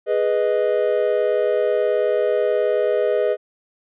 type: chord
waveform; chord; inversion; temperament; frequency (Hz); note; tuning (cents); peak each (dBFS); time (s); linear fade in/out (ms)
triangle; G# minor; none; equal; 415.3 / 493.9 / 622.3; G#4 / B4 / D#5; 0 / 0 / 0; -19; 0.06-3.37; 50
effects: resampled to 8000 Hz